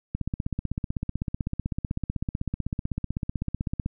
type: click train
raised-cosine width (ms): 5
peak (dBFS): -15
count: 60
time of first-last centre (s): 0.15-3.861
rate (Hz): 15.9
effects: none